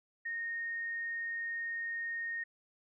sine tone, 1851 Hz, A#6, 13 cents flat, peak -35 dBFS, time 0.25-2.44 s, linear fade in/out 10 ms, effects none

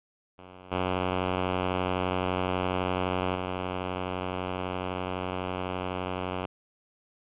5% pulse tone with level steps, 91.9 Hz, F#2, 11 cents flat, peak -35 / -15 / -19 dBFS, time 0.38-6.46 s, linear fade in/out 5 ms, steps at 0.71 / 3.34 s, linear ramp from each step 20 ms, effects resampled to 8000 Hz

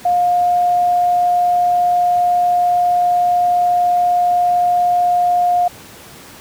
sine tone, 710 Hz, F5, 28 cents sharp, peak -11 dBFS, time 0.05-5.68 s, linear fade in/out 5 ms, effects pink hiss -38 dBFS RMS until 6.4 s + high-pass 80 Hz 12 dB/octave

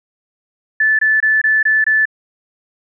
sine tone bursts, 1746 Hz, A6, 14 cents flat, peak -10 dBFS, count 6, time 0.8-2.055 s, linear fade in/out 5 ms, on 190 ms, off 23 ms, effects none

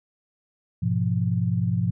sine chord, F diminished, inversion first, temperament equal with one note detuned, 103.83 / 123.47 / 173.61 Hz, Ab2 / Cb3 / F3, 0 / 0 / -10 cents, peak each -25 dBFS, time 0.82-1.91 s, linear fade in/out 10 ms, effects none

